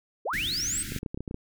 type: linear sweep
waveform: sine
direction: up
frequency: 326.4 to 8560 Hz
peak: -27 dBFS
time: 0.25-0.83 s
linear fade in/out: 10 ms
type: band-stop noise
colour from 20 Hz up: pink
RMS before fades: -37 dBFS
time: 0.33-0.99 s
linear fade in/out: 5 ms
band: 360 to 1400 Hz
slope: 96 dB/octave
type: clicks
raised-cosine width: 3 ms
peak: -21 dBFS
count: 10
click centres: 0.921 / 0.963 / 1.031 / 1.062 / 1.145 / 1.175 / 1.206 / 1.278 / 1.311 / 1.344 s
effects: none